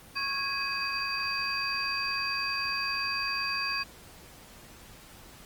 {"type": "tone cluster", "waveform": "sine", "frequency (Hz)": [1102, 1651, 2525, 4685], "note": ["C#6", "G#6", "D#7", "D8"], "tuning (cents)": [-11, -11, 25, -5], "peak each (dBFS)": [-35, -36, -33, -33], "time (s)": [0.15, 3.84], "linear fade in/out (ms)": 20, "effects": ["pink hiss -51 dBFS RMS until 5.45 s", "Opus 24 kbps"]}